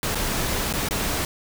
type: noise with dropouts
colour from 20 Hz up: pink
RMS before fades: -25 dBFS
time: 0.03-1.25 s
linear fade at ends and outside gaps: 1 ms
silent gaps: 0.148-0.154 / 0.727-0.737 / 0.887-0.909 s
effects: none